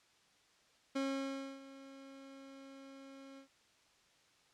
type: tone with ADSR envelope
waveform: 30% pulse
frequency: 271.6 Hz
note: C#4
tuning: 35 cents flat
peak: -31 dBFS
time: 0.95-3.48 s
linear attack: 12 ms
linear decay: 630 ms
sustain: -18 dB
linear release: 100 ms
effects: white hiss -69 dBFS RMS until 4.53 s + low-pass 6000 Hz 12 dB/octave